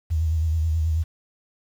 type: tone with vibrato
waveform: sine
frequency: 80 Hz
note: D#2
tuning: 49 cents sharp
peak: -19 dBFS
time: 0.1-1.04 s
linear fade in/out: 20 ms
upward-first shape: sine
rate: 9.3 Hz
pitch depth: 61 cents each way
effects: 8-bit